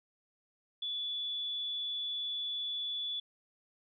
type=tone; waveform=sine; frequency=3443 Hz; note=A7; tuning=38 cents flat; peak=-34 dBFS; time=0.82-3.2 s; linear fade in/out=5 ms; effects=none